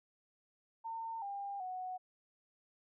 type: tone with pitch steps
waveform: sine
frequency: 907 / 800 / 739 Hz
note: A#5 / G5 / F#5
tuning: -48 / +35 / -2 cents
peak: -39 dBFS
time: 0.84-1.98 s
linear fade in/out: 20 ms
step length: 380 ms
effects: none